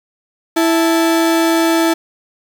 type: tone pair together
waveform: 35% pulse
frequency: 329.6 / 880 Hz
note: E4 / A5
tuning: 0 / 0 cents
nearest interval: octave + perfect fourth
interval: 1700 cents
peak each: -10 / -18 dBFS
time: 0.56-1.94 s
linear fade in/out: 10 ms
effects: 7-bit